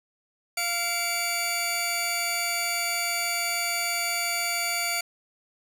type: tone pair together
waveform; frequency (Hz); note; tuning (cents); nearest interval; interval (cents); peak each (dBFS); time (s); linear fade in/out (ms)
15% pulse; 696.6 / 2300; F5 / D7; -5 / -37; octave + major sixth; 2068; -24 / -20; 0.57-5.01; 5
effects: none